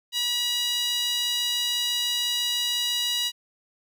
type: tone with high-pass filter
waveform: sawtooth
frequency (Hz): 966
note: B5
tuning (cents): -39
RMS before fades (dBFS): -26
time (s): 0.12-3.32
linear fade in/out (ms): 50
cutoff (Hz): 3400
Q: 4.9
effects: none